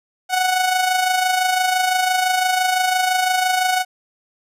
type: tone with amplitude modulation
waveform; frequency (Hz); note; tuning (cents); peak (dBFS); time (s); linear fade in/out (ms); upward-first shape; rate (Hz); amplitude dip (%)
sawtooth; 740; F#5; 0; -10; 0.29-3.85; 50; sine; 25.9; 50
effects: resampled to 32000 Hz